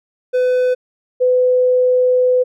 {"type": "tone pair in turn", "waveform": ["triangle", "sine"], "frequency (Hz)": [503, 503], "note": ["B4", "B4"], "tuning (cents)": [32, 32], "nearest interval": "unison", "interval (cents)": 0, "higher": "neither", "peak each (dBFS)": -10, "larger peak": "neither", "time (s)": [[0.33, 0.75], [1.2, 2.44]], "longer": "second", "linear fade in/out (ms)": 20, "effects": []}